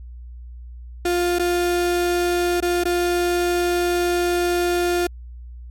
35% pulse tone with dropouts, 351.2 Hz, F4, 10 cents sharp, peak -16 dBFS, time 1.05-5.07 s, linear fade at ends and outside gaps 5 ms, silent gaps 1.387-1.394 / 2.604-2.624 / 2.838-2.853 s, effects added 60 Hz sine -34 dBFS peak until 5.7 s + MP3 64 kbps

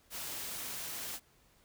white noise, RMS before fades -41 dBFS, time 0.1-1.2 s, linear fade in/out 50 ms, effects pink hiss -67 dBFS RMS until 1.64 s

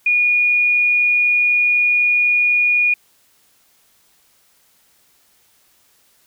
sine tone, 2444 Hz, D#7, 32 cents flat, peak -12 dBFS, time 0.06-2.94 s, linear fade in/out 5 ms, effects white hiss -57 dBFS RMS until 6.26 s

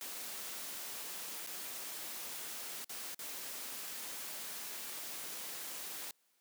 white noise with dropouts, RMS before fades -44 dBFS, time 0.01-6.11 s, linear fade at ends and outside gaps 1 ms, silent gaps 1.465-1.471 / 2.845-2.894 / 3.146-3.191 s, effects white hiss -75 dBFS RMS until 6.4 s + high-pass 200 Hz 12 dB/octave

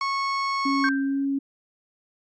35% pulse tone, 1100 Hz, C#6, 14 cents flat, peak -22 dBFS, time 0.01-0.89 s, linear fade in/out 2 ms
sine tone with vibrato, 275.2 Hz, C#4, 12 cents flat, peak -22 dBFS, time 0.65-1.39 s, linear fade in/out 10 ms, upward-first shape sine, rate 2.1 Hz, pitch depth 8 cents each way
sine tone with exponential decay, 1570 Hz, G6, 2 cents sharp, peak -19 dBFS, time 0.84-1.25 s, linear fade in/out 1 ms, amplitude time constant 87 ms
effects resampled to 16000 Hz

